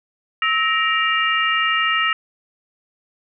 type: harmonic tone with a mistuned harmonic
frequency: 468 Hz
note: A#4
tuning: 7 cents sharp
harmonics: 3 / 4 / 5 / 6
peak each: -20 / -21 / -25 / -22 dBFS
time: 0.42-2.13 s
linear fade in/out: 2 ms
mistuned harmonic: 3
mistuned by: -140 cents
effects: none